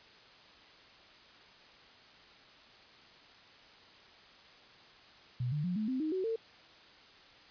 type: tone with pitch steps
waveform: sine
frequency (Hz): 123.7 / 148.81 / 179.03 / 215.4 / 259.1 / 311.7 / 375 / 451.1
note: B2 / D3 / F3 / A3 / C4 / D#4 / F#4 / A4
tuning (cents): +3 / +23 / +43 / -37 / -17 / +3 / +23 / +43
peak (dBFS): -31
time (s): 5.4-6.36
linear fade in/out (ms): 5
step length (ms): 120
effects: white hiss -57 dBFS RMS until 7.5 s + resampled to 11025 Hz